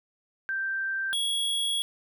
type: tone pair in turn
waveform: sine / square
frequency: 1568 / 3335 Hz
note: G6 / G#7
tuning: 0 / +7 cents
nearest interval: octave + minor second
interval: 1307 cents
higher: second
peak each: -27 / -26 dBFS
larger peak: second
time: 0.49-1.13 / 1.13-1.82 s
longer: second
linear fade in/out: 0 ms
effects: none